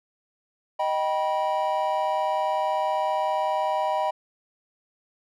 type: chord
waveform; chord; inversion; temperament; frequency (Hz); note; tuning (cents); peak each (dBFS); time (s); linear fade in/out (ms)
triangle; Eb augmented; none; just; 622.3 / 777.8 / 972.3; Eb5 / G5 / B5; 0 / -14 / -27; -25; 0.79-4.11; 10
effects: none